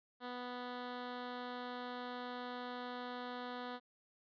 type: tone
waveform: 10% pulse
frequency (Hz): 246.9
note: B3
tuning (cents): 0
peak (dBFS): -34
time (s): 0.2-3.8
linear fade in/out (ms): 50
effects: resampled to 11025 Hz